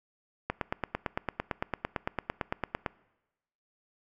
click train, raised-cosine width 0.5 ms, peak -14 dBFS, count 22, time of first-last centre 0.5-2.862 s, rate 8.89 Hz, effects noise-tail reverb RT60 1.0 s tail -22 dB re dry

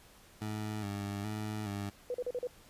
20% pulse tone with vibrato, 103.83 Hz, G#2, in tune, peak -31 dBFS, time 0.41-1.9 s, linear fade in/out 10 ms, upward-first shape square, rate 1.2 Hz, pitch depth 52 cents each way
sine tone bursts, 493.9 Hz, B4, in tune, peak -32 dBFS, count 5, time 2.1-2.471 s, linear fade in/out 2 ms, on 43 ms, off 39 ms
effects pink hiss -59 dBFS RMS until 2.69 s + resampled to 32000 Hz

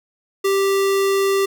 square tone, 392 Hz, G4, in tune, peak -16 dBFS, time 0.44-1.46 s, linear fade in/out 10 ms, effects none

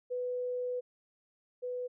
sine tone pair in turn, 496.4 / 496.4 Hz, B4 / B4, +9 / +9 cents, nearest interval unison, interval 0 cents, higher neither, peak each -32 / -34 dBFS, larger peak first, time 0.1-0.81 / 1.62-1.88 s, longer first, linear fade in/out 20 ms, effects none

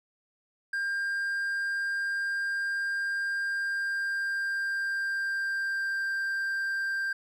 triangle tone with pitch glide, 1599 to 1582.5 Hz, G6 to G6, +34 to +16 cents, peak -26 dBFS, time 0.73-7.13 s, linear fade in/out 5 ms, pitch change -18 cents, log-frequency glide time 3.42-6.06 s, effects none

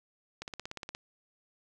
click train, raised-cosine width 0.2 ms, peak -22 dBFS, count 10, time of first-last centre 0.42-0.949 s, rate 17 Hz, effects none

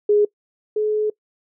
sine tone pair in turn, 415.7 / 426.2 Hz, G#4 / G#4, +2 / +45 cents, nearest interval unison, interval 43 cents, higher second, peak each -12 / -17 dBFS, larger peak first, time 0.09-0.25 / 0.76-1.1 s, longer second, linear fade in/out 5 ms, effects noise-tail reverb RT60 0.1 s tail -22 dB re dry

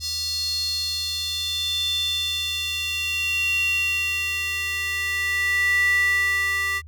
square tone with high-pass filter sweep, 392.5 Hz, G4, 2 cents sharp, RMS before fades -24 dBFS, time 0-6.82 s, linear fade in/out 50 ms, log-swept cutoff 4700 to 1700 Hz, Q 8, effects added 78 Hz sine -39 dBFS peak until 6.87 s

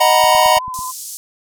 square chord, B major seventh, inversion first, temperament equal, 622.3 / 740 / 932.3 / 987.8 Hz, D#5 / F#5 / A#5 / B5, 0 / 0 / 0 / 0 cents, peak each -16 dBFS, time 0-0.59 s, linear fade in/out 10 ms
click train, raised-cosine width 5 ms, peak -24 dBFS, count 6, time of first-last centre 0.24-0.791 s, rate 9.08 Hz
sine tone with vibrato, 1018 Hz, C6, 48 cents flat, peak -23 dBFS, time 0.28-0.92 s, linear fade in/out 20 ms, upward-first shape triangle, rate 15 Hz, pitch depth 29 cents each way
pink band-pass noise, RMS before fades -30 dBFS, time 0.74-1.17 s, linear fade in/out 0 ms, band 5800 to 13000 Hz, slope 24 dB/octave
effects none

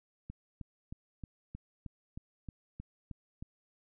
click train, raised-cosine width 5 ms, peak -30 dBFS, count 11, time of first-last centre 0.3-3.425 s, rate 3.2 Hz, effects none

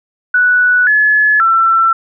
sine tone with pitch steps, 1478 / 1710 / 1342 Hz, F#6 / A6 / E6, -2 / -50 / +31 cents, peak -7 dBFS, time 0.34-1.93 s, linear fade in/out 5 ms, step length 530 ms, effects none

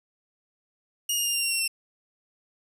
15% pulse tone with pitch steps, 2859 / 2833 / 2807 / 2781 / 2755 / 2730 / 2705 Hz, F7 / F7 / F7 / F7 / F7 / F7 / E7, +40 / +24 / +8 / -8 / -24 / -40 / +44 cents, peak -17 dBFS, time 1.09-1.678 s, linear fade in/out 5 ms, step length 84 ms, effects none

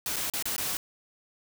white noise with dropouts, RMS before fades -31 dBFS, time 0.06-0.77 s, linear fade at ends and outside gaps 1 ms, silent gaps 0.16-0.165 / 0.3-0.336 / 0.425-0.455 / 0.564-0.58 s, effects none

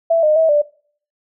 sine tone with pitch steps, 663 / 612 / 645 / 589 Hz, E5 / D#5 / E5 / D5, +10 / -29 / -38 / +5 cents, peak -10 dBFS, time 0.1-0.62 s, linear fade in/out 10 ms, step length 130 ms, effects noise-tail reverb RT60 0.5 s tail -21 dB re dry

